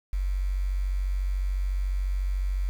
sine tone with quantisation, 47 Hz, F#1, 28 cents sharp, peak -24 dBFS, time 0.13-2.69 s, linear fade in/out 0 ms, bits 8, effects none

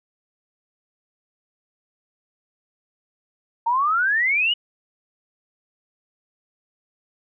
sine exponential sweep, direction up, 904 to 2981 Hz, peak -17 dBFS, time 3.66-4.54 s, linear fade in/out 10 ms, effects none

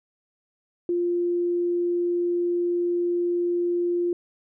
sine tone, 349.2 Hz, F4, in tune, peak -21 dBFS, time 0.89-4.13 s, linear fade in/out 2 ms, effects none

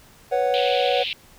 triangle chord, B suspended second, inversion none, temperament just, 493.9 / 555.6 / 740.8 Hz, B4 / C#5 / F#5, 0 / +4 / +2 cents, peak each -21 dBFS, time 0.31-1.04 s, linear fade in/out 20 ms
white band-pass noise, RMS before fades -28 dBFS, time 0.54-1.13 s, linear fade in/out 0 ms, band 2400 to 3700 Hz, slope 48 dB/octave
effects pink hiss -51 dBFS RMS until 1.38 s

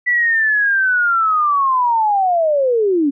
sine linear sweep, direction down, 1975.5 to 267.7 Hz, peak -12 dBFS, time 0.06-3.11 s, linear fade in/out 20 ms, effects none

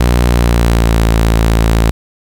sawtooth tone with pitch glide, 60.2 to 55.85 Hz, B1 to A1, -44 to +27 cents, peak -4 dBFS, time 0-1.91 s, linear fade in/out 5 ms, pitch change -129 cents, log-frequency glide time 0.25-1.02 s, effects 7-bit

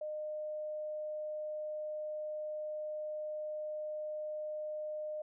sine tone, 610 Hz, D#5, 34 cents flat, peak -37 dBFS, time 0.01-5.22 s, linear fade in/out 5 ms, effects none

